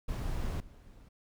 brown noise with level steps, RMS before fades -34 / -53 dBFS, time 0.08-1.09 s, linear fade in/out 10 ms, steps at 0.6 s, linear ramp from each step 2 ms, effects none

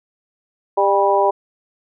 harmonic tone with a mistuned harmonic, 199.2 Hz, G3, 28 cents sharp, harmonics 2 / 3 / 4 / 5, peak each -18 / -18 / -18 / -18 dBFS, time 0.77-1.31 s, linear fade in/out 10 ms, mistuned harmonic 5, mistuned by -34 cents, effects none

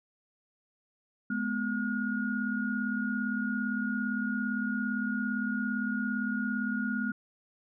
sine tone cluster, 211.2 / 248.8 / 1435 Hz, G#3 / B3 / F6, +29 / +13 / +47 cents, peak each -32 / -33 / -34 dBFS, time 1.3-7.12 s, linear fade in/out 5 ms, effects none

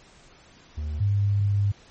triangle / sine tone pair in turn, 75.4 / 101.11 Hz, D2 / G#2, +46 / -46 cents, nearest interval perfect fourth, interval 508 cents, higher second, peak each -25 / -19 dBFS, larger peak second, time 0.77-1 / 1-1.72 s, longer second, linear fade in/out 10 ms, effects pink hiss -53 dBFS RMS until 1.9 s + MP3 32 kbps

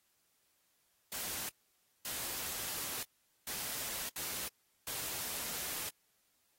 white noise bursts at uneven times, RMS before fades -40 dBFS, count 5, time 1.12-1.49 / 2.05-3.03 / 3.47-4.09 / 4.16-4.48 / 4.87-5.89 s, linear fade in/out 2 ms, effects white hiss -75 dBFS RMS until 6.58 s + AAC 48 kbps

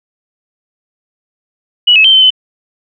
sine tone with pitch steps, 2934 / 2584 / 3124 / 3075 / 3040 Hz, F#7 / E7 / G7 / G7 / F#7, -15 / -35 / -7 / -34 / +46 cents, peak -3 dBFS, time 1.87-2.305 s, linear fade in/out 10 ms, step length 87 ms, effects none

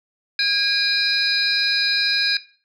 sine tone cluster, 1630 / 2416 / 3936 / 4189 / 4951 Hz, G#6 / D7 / B7 / C8 / D#8, -33 / +48 / -7 / +1 / -9 cents, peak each -23 dBFS, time 0.39-2.37 s, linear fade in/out 2 ms, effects noise-tail reverb RT60 0.4 s tail -17 dB re dry + tanh soft clip ceiling -7 dBFS

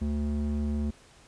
square tone with band-pass filter, 73.42 Hz, D2, in tune, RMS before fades -29 dBFS, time 0.01-0.91 s, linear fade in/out 10 ms, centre 160 Hz, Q 4.8, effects pink hiss -56 dBFS RMS until 1.27 s + resampled to 22050 Hz

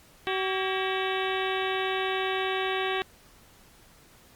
harmonic tone with a mistuned harmonic, 380 Hz, F#4, 46 cents sharp, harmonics 1 / 2 / 3 / 4 / 5 / 6 / 7 / 8 / 9 / 10, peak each -30 / -33 / -35 / -36 / -37 / -38 / -38 / -39 / -40 / -40 dBFS, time 0.27-3.02 s, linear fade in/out 0 ms, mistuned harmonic 4, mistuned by +100 cents, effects pink hiss -56 dBFS RMS until 4.35 s + Opus 48 kbps

